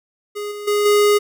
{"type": "tone with level steps", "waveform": "square", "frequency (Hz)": 413.9, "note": "G#4", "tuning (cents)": -6, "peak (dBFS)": [-25, -29, -16, -12], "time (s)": [0.35, 1.19], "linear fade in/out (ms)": 20, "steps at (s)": [0.51, 0.67, 0.85], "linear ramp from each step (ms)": 10, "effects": []}